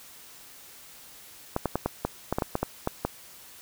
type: clicks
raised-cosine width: 1 ms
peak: -11 dBFS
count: 12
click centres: 1.564 / 1.657 / 1.756 / 1.86 / 2.05 / 2.326 / 2.385 / 2.422 / 2.554 / 2.63 / 2.874 / 3.05 s
effects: white hiss -49 dBFS RMS until 3.61 s